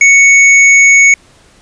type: tone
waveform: square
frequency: 2220 Hz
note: C#7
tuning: 2 cents sharp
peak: -3 dBFS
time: 0.01-1.14 s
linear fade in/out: 2 ms
effects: pink hiss -45 dBFS RMS until 1.61 s + resampled to 22050 Hz